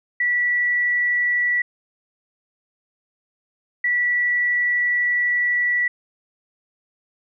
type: tone bursts at uneven times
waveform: sine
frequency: 1952 Hz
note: B6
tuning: 21 cents flat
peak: -17 dBFS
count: 2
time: 0.2-1.62 / 3.84-5.88 s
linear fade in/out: 5 ms
effects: none